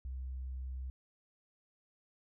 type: tone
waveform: sine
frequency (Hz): 64.7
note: C2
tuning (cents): -19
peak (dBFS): -37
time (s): 0.05-0.9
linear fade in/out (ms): 0
effects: tanh soft clip ceiling -35 dBFS